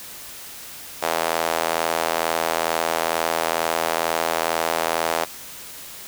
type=tone with high-pass filter; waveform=sawtooth; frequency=82.2 Hz; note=E2; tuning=4 cents flat; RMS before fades=-23 dBFS; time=1.02-5.25 s; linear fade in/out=10 ms; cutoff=650 Hz; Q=1.6; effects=white hiss -38 dBFS RMS until 6.07 s